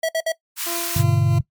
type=tone bursts; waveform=square; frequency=650 Hz; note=E5; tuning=24 cents flat; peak=-19 dBFS; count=3; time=0.03-0.321 s; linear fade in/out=5 ms; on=59 ms; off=57 ms
type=high-pass noise; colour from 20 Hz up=white; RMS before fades=-26 dBFS; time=0.56-1.04 s; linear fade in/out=50 ms; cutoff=980 Hz; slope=48 dB/octave
type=tone with tremolo; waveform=20% pulse; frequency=341.8 Hz; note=F4; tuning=37 cents flat; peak=-22 dBFS; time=0.66-1.39 s; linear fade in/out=10 ms; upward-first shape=sine; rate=3 Hz; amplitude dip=50%
type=chord; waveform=sine; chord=G# diminished; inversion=none; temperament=equal with one note detuned; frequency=101.4 / 123.47 / 146.83 Hz; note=G#2 / B2 / D3; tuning=-41 / 0 / 0 cents; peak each=-19 dBFS; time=0.96-1.41 s; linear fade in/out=5 ms
effects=noise-tail reverb RT60 0.1 s tail -19 dB re dry + MP3 96 kbps